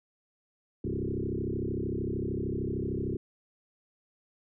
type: tone with frequency modulation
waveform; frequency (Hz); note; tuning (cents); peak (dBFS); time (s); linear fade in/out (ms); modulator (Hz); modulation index
sine; 233.4; A#3; +2; -29; 0.84-3.17; 5; 33.2; 5.2
effects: none